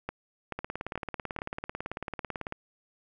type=two click trains; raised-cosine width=0.5 ms; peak=-18 / -19 dBFS; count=4 / 36; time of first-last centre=0.09-1.389 / 0.59-2.524 s; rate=2.31 / 18.1 Hz; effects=none